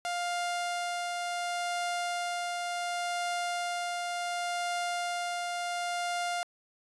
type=tone with tremolo; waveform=sawtooth; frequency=702 Hz; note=F5; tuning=9 cents sharp; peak=-26 dBFS; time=0.05-6.43 s; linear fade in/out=0 ms; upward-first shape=triangle; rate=0.69 Hz; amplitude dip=25%; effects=resampled to 24000 Hz